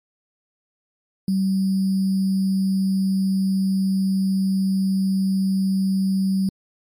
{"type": "tone with sample-and-hold", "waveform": "sine", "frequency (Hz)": 191.9, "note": "G3", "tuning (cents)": -37, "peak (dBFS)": -17, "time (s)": [1.28, 6.49], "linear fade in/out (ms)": 2, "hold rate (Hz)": 4900, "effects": ["MP3 64 kbps"]}